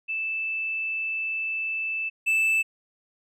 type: tone pair in turn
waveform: sine / triangle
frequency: 2637 / 2637 Hz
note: E7 / E7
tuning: 0 / 0 cents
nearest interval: unison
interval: 0 cents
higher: neither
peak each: -26 / -18 dBFS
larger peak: second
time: 0.08-2.1 / 2.26-2.63 s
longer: first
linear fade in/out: 20 ms
effects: none